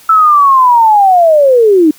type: linear sweep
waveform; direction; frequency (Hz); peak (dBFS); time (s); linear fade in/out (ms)
sine; down; 1325 to 293.7; -3; 0.09-1.91; 5
effects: white hiss -40 dBFS RMS until 1.98 s + high-pass 60 Hz 12 dB/octave